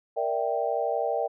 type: chord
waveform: sine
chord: E half-diminished seventh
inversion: second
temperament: equal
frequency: 466.2 / 587.3 / 659.3 / 784 Hz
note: Bb4 / D5 / E5 / G5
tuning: 0 / 0 / 0 / 0 cents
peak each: -30 dBFS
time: 0.16-1.28 s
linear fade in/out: 20 ms
effects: none